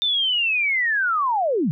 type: linear sweep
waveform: sine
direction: down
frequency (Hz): 3600 to 130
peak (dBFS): -18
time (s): 0.02-1.71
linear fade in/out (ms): 0
effects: none